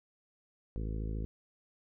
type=harmonic tone; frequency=53.9 Hz; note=A1; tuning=35 cents flat; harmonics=1 / 2 / 3 / 4 / 5 / 6 / 7 / 8 / 9; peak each=-35 / -41 / -45 / -47 / -49 / -51 / -52 / -53 / -54 dBFS; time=0.76-1.25 s; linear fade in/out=0 ms; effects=none